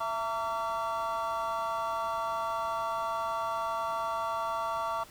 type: tone cluster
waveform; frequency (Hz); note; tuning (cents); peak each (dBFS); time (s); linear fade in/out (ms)
triangle; 666 / 912 / 1144 / 1369; E5 / A#5 / D6 / F6; +18 / -38 / -46 / -35; -34 / -33 / -32 / -38; 0-5.04; 10
effects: pink hiss -53 dBFS RMS until 5.1 s